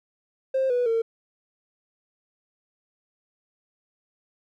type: tone with pitch steps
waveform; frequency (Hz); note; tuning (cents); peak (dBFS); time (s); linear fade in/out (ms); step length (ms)
triangle; 529 / 490.7 / 455.2; C5 / B4 / A#4; +19 / -11 / -41; -17; 0.54-1.02; 10; 160
effects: tanh soft clip ceiling -17 dBFS